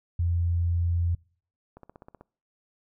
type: tone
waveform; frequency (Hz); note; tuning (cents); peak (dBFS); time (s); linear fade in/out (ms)
sine; 85.8; F2; -30; -22; 0.19-1.15; 5
type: click train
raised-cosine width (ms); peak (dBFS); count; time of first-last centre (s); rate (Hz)
1; -32; 8; 1.77-2.21; 15.9
effects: noise-tail reverb RT60 0.5 s tail -26 dB re dry